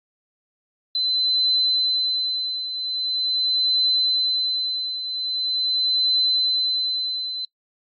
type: tone with tremolo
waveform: sine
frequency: 4045 Hz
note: B7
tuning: 41 cents sharp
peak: -16 dBFS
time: 0.95-7.45 s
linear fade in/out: 2 ms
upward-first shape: triangle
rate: 0.43 Hz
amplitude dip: 70%
effects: noise-tail reverb RT60 0.1 s tail -24 dB re dry + AAC 48 kbps